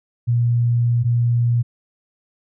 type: tone pair in turn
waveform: sine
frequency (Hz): 119.2 / 119.2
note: A#2 / A#2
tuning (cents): +39 / +39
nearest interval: unison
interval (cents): 0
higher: neither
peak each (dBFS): -14 / -14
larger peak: neither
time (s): 0.27-1.04 / 1.04-1.63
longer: first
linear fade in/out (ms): 20
effects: none